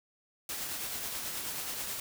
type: noise with tremolo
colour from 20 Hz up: white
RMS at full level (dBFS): -36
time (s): 0.49-2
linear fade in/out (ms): 2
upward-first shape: triangle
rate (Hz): 9.3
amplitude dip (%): 35
effects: none